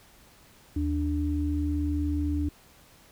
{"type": "tone pair together", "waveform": "sine", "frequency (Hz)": [77.78, 293.7], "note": ["D#2", "D4"], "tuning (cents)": [0, 0], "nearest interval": "octave + major seventh", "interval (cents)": 2300, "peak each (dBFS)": [-27, -28], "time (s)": [0.76, 2.49], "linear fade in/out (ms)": 5, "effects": ["pink hiss -56 dBFS RMS until 3.11 s"]}